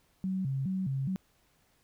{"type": "tone with vibrato", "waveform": "sine", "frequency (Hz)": 159.6, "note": "D#3", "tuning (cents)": 44, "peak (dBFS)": -29, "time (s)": [0.24, 1.16], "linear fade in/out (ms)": 0, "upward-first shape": "square", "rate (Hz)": 2.4, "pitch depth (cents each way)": 290, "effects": ["pink hiss -69 dBFS RMS until 1.83 s"]}